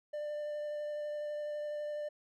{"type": "tone with vibrato", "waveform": "triangle", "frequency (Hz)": 595, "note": "D5", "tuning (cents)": 22, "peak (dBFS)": -34, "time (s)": [0.13, 2.09], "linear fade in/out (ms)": 10, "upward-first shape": "sine", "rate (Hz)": 12, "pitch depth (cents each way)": 10, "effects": []}